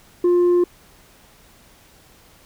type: tone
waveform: sine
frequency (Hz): 352.7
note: F4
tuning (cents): +17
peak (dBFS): -10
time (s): 0.24-0.64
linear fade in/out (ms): 5
effects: tanh soft clip ceiling -12 dBFS + pink hiss -51 dBFS RMS until 2.45 s